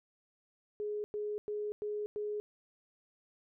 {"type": "tone bursts", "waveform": "sine", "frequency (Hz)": 418.5, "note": "G#4", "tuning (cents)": 13, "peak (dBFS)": -34, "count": 5, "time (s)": [0.8, 2.4], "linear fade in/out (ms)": 0, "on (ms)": 240, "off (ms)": 100, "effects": []}